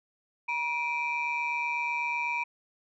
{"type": "tone cluster", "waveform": "sine", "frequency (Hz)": [956, 2351, 2499], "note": ["A#5", "D7", "D#7"], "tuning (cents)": [43, 1, 7], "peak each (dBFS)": [-31, -30, -35], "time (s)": [0.48, 2.44], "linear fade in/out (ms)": 10, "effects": ["tanh soft clip ceiling -21 dBFS"]}